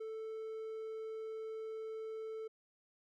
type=tone; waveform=triangle; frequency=441.1 Hz; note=A4; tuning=4 cents sharp; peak=-39 dBFS; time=0-2.48 s; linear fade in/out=10 ms; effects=none